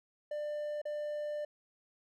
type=tone with dropouts; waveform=triangle; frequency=595 Hz; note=D5; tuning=22 cents sharp; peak=-33 dBFS; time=0.31-1.45 s; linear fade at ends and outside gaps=5 ms; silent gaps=0.817-0.853 s; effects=none